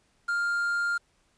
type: tone with quantisation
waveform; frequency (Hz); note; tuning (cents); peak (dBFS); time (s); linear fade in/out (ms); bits
triangle; 1401; F6; +5; -23; 0.28-0.98; 10; 8
effects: pink hiss -68 dBFS RMS until 1.37 s + resampled to 22050 Hz